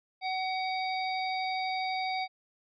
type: harmonic tone with a mistuned harmonic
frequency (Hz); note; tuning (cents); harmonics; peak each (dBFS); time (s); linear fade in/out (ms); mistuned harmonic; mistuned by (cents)
752; F#5; +28; 1 / 3 / 5 / 6; -31 / -36 / -42 / -42; 0.21-2.28; 50; 6; +66
effects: none